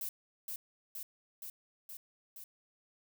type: noise with echo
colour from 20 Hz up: violet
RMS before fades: -39 dBFS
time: 0.01-0.09 s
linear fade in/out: 2 ms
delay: 470 ms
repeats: 5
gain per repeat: -2 dB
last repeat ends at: 2.44 s
effects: none